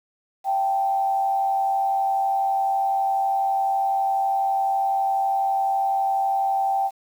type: tone with frequency modulation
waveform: sine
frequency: 781 Hz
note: G5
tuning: 7 cents flat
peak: -19 dBFS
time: 0.44-6.91 s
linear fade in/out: 50 ms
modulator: 92 Hz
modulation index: 0.48
effects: 8-bit